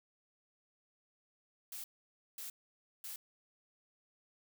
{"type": "noise bursts", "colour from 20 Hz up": "blue", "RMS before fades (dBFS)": -45, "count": 3, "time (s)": [1.72, 3.16], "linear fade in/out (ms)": 2, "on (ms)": 120, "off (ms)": 540, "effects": []}